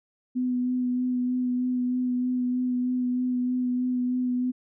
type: tone with vibrato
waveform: sine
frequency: 250 Hz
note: B3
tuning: 21 cents sharp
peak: -23 dBFS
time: 0.35-4.52 s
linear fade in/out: 20 ms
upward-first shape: sine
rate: 3.2 Hz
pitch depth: 15 cents each way
effects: none